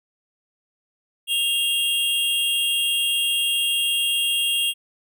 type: tone pair together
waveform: square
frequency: 2788 / 3255 Hz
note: F7 / G#7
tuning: -4 / -36 cents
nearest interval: minor third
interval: 268 cents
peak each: -23 dBFS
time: 1.27-4.74 s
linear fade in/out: 50 ms
effects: none